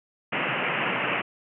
white band-pass noise, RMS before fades -27 dBFS, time 0.32-1.22 s, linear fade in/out 10 ms, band 120 to 2900 Hz, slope 96 dB/octave, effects none

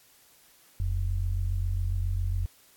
sine tone pair together, 42.49 / 89.8 Hz, F1 / F2, -47 / +49 cents, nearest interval octave + minor second, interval 1296 cents, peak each -28 dBFS, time 0.8-2.46 s, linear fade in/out 0 ms, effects white hiss -59 dBFS RMS until 2.76 s + AAC 64 kbps

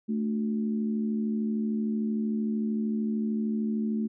harmonic tone, 73.2 Hz, D2, 5 cents flat, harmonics 3 / 4 / 5, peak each -26 / -38 / -39 dBFS, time 0.08-4.08 s, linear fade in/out 20 ms, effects none

